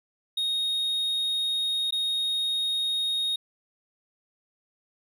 triangle tone with dropouts, 3729 Hz, A#7, in tune, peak -23 dBFS, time 0.37-3.36 s, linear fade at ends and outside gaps 5 ms, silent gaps 1.908-1.923 s, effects none

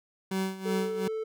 30% pulse tone with tremolo, 190.6 Hz, G3, 48 cents flat, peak -24 dBFS, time 0.31-1.08 s, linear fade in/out 5 ms, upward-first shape sine, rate 2.8 Hz, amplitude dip 80%
triangle tone, 440 Hz, A4, in tune, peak -28 dBFS, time 0.65-1.24 s, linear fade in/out 10 ms
effects none

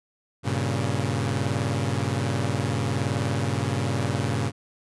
sawtooth chord, G diminished, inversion none, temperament equal with one note detuned, 98 / 117.35 / 138.59 Hz, G2 / Bb2 / Db3, 0 / +12 / 0 cents, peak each -24 dBFS, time 0.43-4.52 s, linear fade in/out 50 ms, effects resampled to 24000 Hz

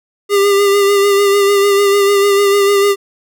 square tone with vibrato, 401.4 Hz, G4, 41 cents sharp, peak -9 dBFS, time 0.29-2.96 s, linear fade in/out 50 ms, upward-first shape sine, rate 6.7 Hz, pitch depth 29 cents each way, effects none

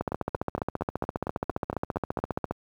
two click trains, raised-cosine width 1 ms, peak -16 / -13 dBFS, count 10 / 38, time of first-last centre 0.12-2.189 / 0.01-2.51 s, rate 4.35 / 14.8 Hz, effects high-pass 60 Hz 12 dB/octave + 9-bit

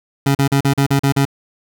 25% pulse tone bursts, 138.59 Hz, C#3, in tune, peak -8 dBFS, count 8, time 0.26-1.252 s, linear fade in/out 5 ms, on 89 ms, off 40 ms, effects none

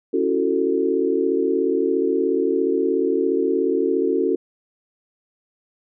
sine chord, F# minor seventh, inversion second, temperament just, 277.5 / 333 / 370 / 444 Hz, C#4 / E4 / F#4 / A4, +2 / +18 / 0 / +16 cents, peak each -24 / -25 / -21 / -22 dBFS, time 0.13-4.36 s, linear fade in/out 10 ms, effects none

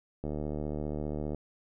click train, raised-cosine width 2 ms, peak -22 dBFS, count 84, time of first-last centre 0.24-1.347 s, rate 75 Hz, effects none

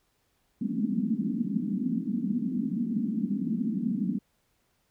white band-pass noise, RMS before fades -29 dBFS, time 0.61-4.19 s, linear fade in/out 5 ms, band 190 to 250 Hz, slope 48 dB/octave, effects pink hiss -72 dBFS RMS until 4.9 s

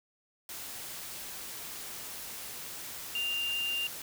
sine tone in noise, 2794 Hz, F7, in tune, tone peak -30 dBFS, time 3.15-3.87 s, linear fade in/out 2 ms, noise white, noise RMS -42 dBFS, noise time 0.49-4.02 s, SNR +9 dB, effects none

